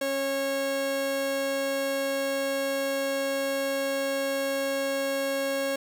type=tone pair together; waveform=45% pulse; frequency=273.9 / 547.8 Hz; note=C#4 / C#5; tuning=-21 / -21 cents; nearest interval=octave; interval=1200 cents; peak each=-34 / -27 dBFS; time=0.01-5.76 s; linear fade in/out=5 ms; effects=none